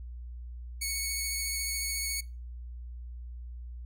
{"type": "tone with vibrato", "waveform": "10% pulse", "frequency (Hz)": 2217, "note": "C#7", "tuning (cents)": 0, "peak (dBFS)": -22, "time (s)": [0.81, 2.21], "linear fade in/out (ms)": 10, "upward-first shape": "triangle", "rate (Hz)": 14, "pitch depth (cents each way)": 17, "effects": ["noise-tail reverb RT60 0.3 s tail -22 dB re dry", "added 60 Hz sine -39 dBFS peak until 3.85 s"]}